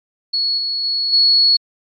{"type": "tone with level steps", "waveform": "sine", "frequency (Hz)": 4368, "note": "C#8", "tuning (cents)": -26, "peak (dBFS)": [-15, -18, -16, -9], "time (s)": [0.33, 1.57], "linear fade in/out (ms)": 10, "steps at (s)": [0.57, 0.83, 1.12], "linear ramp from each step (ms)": 20, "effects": ["MP3 32 kbps"]}